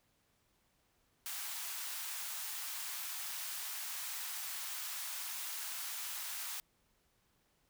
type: high-pass noise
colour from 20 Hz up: white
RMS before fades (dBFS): -42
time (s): 1.26-6.6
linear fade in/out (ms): 0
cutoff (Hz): 810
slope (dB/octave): 24
effects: pink hiss -75 dBFS RMS until 7.69 s